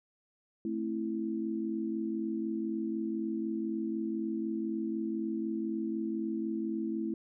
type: chord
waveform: sine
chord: A minor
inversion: none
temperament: just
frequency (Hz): 220 / 264 / 330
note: A3 / C4 / E4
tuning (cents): 0 / +16 / +2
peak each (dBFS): -35 / -40 / -34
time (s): 0.65-7.14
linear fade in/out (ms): 2
effects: none